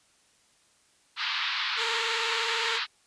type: band-pass noise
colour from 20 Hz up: white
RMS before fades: -30 dBFS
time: 1.16-2.87 s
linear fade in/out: 50 ms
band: 950 to 4400 Hz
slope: 48 dB/octave
type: tone with vibrato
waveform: 10% pulse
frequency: 456 Hz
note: A#4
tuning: 38 cents flat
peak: -23 dBFS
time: 1.76-2.8 s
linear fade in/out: 50 ms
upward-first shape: square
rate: 20 Hz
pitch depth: 41 cents each way
effects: white hiss -64 dBFS RMS until 3.06 s + resampled to 22050 Hz